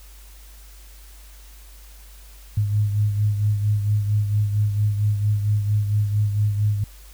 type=beating tone pair; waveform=sine; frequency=103.83 / 108.23 Hz; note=G#2 / A2; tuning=0 / -28 cents; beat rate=4.4 Hz; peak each=-18 / -27 dBFS; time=2.57-6.84 s; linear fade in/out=5 ms; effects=added 50 Hz sine -42 dBFS peak until 7.13 s + white hiss -50 dBFS RMS until 7.13 s